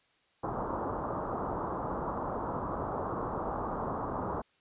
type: low-pass noise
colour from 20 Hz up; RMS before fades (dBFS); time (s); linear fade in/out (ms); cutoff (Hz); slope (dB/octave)
white; -35; 0.43-4.42; 10; 1200; 48
effects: white hiss -69 dBFS RMS until 4.6 s + resampled to 8000 Hz